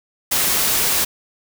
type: noise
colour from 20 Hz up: white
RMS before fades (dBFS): -18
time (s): 0.31-1.05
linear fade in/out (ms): 10
effects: none